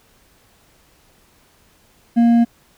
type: tone with hard clipping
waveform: triangle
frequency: 234.3 Hz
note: A#3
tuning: 9 cents sharp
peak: -11 dBFS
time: 2.16-2.45 s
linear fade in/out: 20 ms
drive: 8 dB
effects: pink hiss -55 dBFS RMS until 2.77 s